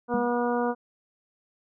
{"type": "harmonic tone", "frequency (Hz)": 241.4, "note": "B3", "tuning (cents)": -39, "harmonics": [1, 2, 3, 4, 5, 6], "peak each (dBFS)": [-28, -27, -31, -32, -36, -37], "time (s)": [0.08, 0.75], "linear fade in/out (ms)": 50}
{"type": "tone with exponential decay", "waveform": "sine", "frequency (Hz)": 207.7, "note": "G#3", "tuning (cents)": 0, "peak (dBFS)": -25, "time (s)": [0.14, 0.41], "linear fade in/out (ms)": 0, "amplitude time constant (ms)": 58}
{"effects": []}